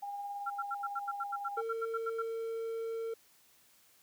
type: tone with tremolo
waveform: sine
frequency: 809 Hz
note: G#5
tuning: 46 cents flat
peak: -36 dBFS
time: 0.02-1.62 s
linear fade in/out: 10 ms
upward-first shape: triangle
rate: 18 Hz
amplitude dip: 35%
type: tone bursts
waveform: sine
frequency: 1365 Hz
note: F6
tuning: 40 cents flat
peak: -33 dBFS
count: 15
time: 0.46-2.224 s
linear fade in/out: 10 ms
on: 42 ms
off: 81 ms
type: tone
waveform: triangle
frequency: 453.9 Hz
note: A#4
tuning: 46 cents flat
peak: -33 dBFS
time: 1.57-3.14 s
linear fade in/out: 5 ms
effects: white hiss -65 dBFS RMS until 4.02 s + high-pass 60 Hz 12 dB/octave